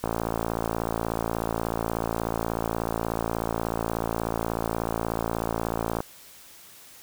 click train, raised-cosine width 1 ms, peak -12 dBFS, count 338, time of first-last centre 0.04-6.005 s, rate 56.5 Hz, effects white hiss -49 dBFS RMS until 7.02 s

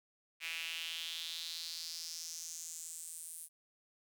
sawtooth tone with high-pass filter sweep, 164.6 Hz, E3, 2 cents flat, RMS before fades -44 dBFS, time 0.4-3.49 s, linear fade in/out 50 ms, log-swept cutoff 2400 to 10000 Hz, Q 4, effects none

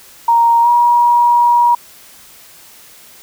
sine tone with pitch glide, 933 to 955.9 Hz, A#5 to A#5, +1 to +43 cents, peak -7 dBFS, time 0.28-1.75 s, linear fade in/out 5 ms, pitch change +42 cents, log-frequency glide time 0.62-0.68 s, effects white hiss -41 dBFS RMS until 3.22 s

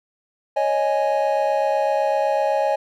triangle chord, C# suspended second, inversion none, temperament equal, 554.4 / 622.3 / 830.6 Hz, C#5 / D#5 / G#5, 0 / 0 / 0 cents, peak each -20 dBFS, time 0.56-2.76 s, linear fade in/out 10 ms, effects none

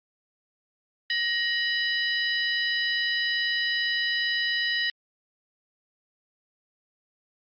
harmonic tone with a mistuned harmonic, 987.8 Hz, B5, in tune, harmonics 2 / 3 / 4 / 5, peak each -26 / -30 / -32 / -34 dBFS, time 1.1-4.9 s, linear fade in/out 2 ms, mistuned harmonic 2, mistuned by -85 cents, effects Opus 48 kbps

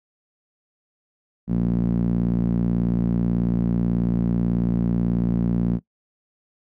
sawtooth tone with band-pass filter, 58.27 Hz, A#1, in tune, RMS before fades -21 dBFS, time 1.47-5.8 s, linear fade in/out 50 ms, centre 200 Hz, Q 3.6, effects noise-tail reverb RT60 0.1 s tail -20 dB re dry

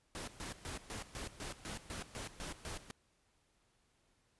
pink noise with tremolo, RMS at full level -44 dBFS, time 0.15-2.91 s, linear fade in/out 0 ms, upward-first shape square, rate 4 Hz, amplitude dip 80%, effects pink hiss -75 dBFS RMS until 4.39 s + resampled to 24000 Hz

